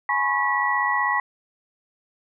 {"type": "tone cluster", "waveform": "sine", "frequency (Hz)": [839, 996, 1092, 1939], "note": ["G#5", "B5", "C#6", "B6"], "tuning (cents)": [17, 14, -26, -32], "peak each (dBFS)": [-26, -27, -25, -23], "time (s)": [0.09, 1.2], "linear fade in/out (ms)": 2, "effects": []}